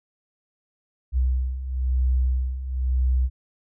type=beating tone pair; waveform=sine; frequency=63 / 64 Hz; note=B1 / C2; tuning=+35 / -38 cents; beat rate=1 Hz; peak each=-26 / -21 dBFS; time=1.12-3.3 s; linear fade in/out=50 ms; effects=none